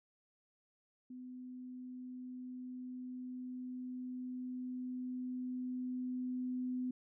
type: tone with level ramp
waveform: sine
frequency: 252.3 Hz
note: B3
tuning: 37 cents sharp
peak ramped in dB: -46 to -35 dBFS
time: 1.1-6.91 s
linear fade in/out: 5 ms
effects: none